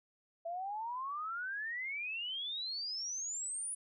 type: exponential sweep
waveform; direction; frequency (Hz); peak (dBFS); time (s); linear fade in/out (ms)
sine; up; 659.3 to 10010; -37; 0.45-3.75; 10
effects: none